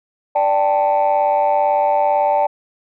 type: chord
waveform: sine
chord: D suspended fourth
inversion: none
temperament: just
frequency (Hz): 587.3 / 783.1 / 881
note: D5 / G5 / A5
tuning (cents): 0 / -2 / +2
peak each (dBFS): -16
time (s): 0.35-2.47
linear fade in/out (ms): 10
effects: tanh soft clip ceiling -8 dBFS